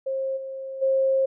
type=tone with level steps; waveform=sine; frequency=534 Hz; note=C5; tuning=35 cents sharp; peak=-24 / -31 / -18 dBFS; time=0.06-1.26 s; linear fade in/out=10 ms; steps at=0.36 / 0.81 s; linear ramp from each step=20 ms; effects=none